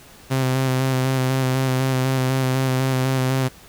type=tone with vibrato; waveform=sawtooth; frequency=130.81 Hz; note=C3; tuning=in tune; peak=-14 dBFS; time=0.3-3.49 s; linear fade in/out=20 ms; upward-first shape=square; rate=4 Hz; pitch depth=21 cents each way; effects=pink hiss -46 dBFS RMS until 3.68 s